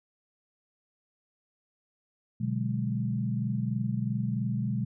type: chord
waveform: sine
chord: G# half-diminished seventh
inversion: first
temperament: equal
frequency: 123.47 / 146.83 / 185 / 207.7 Hz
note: B2 / D3 / F#3 / G#3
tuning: 0 / 0 / 0 / 0 cents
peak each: -30 / -36 / -35 / -32 dBFS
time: 2.4-4.85 s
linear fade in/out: 10 ms
effects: none